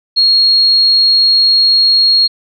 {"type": "tone", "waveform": "sine", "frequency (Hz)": 4286, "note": "C8", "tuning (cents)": 41, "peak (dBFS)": -6, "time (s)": [0.16, 2.28], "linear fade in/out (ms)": 20, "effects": []}